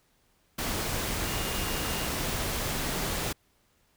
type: tone in noise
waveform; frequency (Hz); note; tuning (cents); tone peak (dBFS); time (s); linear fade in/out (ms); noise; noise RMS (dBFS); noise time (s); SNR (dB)
sine; 2832; F7; +23; -41; 1.25-2.08; 10; pink; -31; 0.58-3.33; -13
effects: pink hiss -68 dBFS RMS until 3.96 s